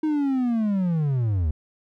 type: linear sweep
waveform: triangle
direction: down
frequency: 315 to 71.6 Hz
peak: -18 dBFS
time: 0.03-1.51 s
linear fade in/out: 5 ms
effects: none